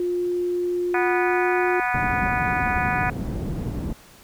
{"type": "tone with pitch glide", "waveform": "sine", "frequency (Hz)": [354.1, 358.2], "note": ["F4", "F4"], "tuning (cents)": [24, 44], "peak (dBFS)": -21, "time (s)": [0, 1.8], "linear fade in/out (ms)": 2, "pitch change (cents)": 20, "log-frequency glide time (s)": [1.13, 1.55]}
{"type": "harmonic tone", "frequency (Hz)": 245.9, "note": "B3", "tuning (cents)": -7, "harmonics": [3, 4, 5, 6, 7, 8, 9, 10], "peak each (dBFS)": [-25, -29, -32, -28, -29, -34, -34, -32], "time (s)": [0.94, 3.1], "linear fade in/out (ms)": 2}
{"type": "low-pass noise", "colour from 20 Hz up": "white", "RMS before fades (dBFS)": -28, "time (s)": [1.94, 3.93], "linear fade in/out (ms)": 5, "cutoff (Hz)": 210, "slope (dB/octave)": 12}
{"effects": ["pink hiss -49 dBFS RMS until 4.23 s"]}